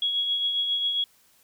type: tone with tremolo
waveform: sine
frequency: 3330 Hz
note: G#7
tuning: 4 cents sharp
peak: -21 dBFS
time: 0.02-1.04 s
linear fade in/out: 2 ms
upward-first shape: triangle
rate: 7.4 Hz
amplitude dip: 45%
effects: white hiss -61 dBFS RMS until 1.43 s